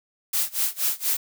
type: noise with tremolo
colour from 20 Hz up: blue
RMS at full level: -22 dBFS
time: 0.33-1.17 s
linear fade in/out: 5 ms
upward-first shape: sine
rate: 4.2 Hz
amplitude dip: 95%
effects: none